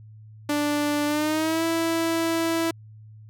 sawtooth tone with pitch glide, 293.7 to 329.7 Hz, D4 to E4, 0 to 0 cents, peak -18 dBFS, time 0.49-2.71 s, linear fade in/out 5 ms, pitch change +200 cents, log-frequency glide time 1.06-1.64 s, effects added 108 Hz sine -43 dBFS peak until 3.29 s

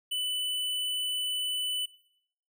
triangle tone with hard clipping, 2989 Hz, F#7, 17 cents sharp, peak -30 dBFS, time 0.11-1.86 s, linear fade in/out 10 ms, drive 18 dB, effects noise-tail reverb RT60 0.7 s tail -19 dB re dry

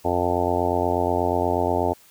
harmonic tone, 88.3 Hz, F2, 20 cents sharp, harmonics 1 / 2 / 3 / 4 / 5 / 6 / 7 / 8 / 9 / 10, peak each -29 / -37 / -29 / -28 / -27 / -32 / -27 / -28 / -29 / -28 dBFS, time 0.04-1.94 s, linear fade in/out 20 ms, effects white hiss -53 dBFS RMS until 2.1 s

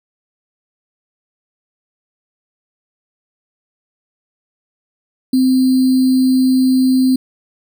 sine tone with sample-and-hold, 259.1 Hz, C4, 17 cents flat, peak -9 dBFS, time 5.33-7.16 s, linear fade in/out 5 ms, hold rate 4410 Hz, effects none

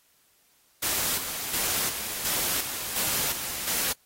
white noise with tremolo, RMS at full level -27 dBFS, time 0.82-3.93 s, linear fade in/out 10 ms, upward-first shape square, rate 1.4 Hz, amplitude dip 50%, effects white hiss -64 dBFS RMS until 4.05 s + AAC 48 kbps

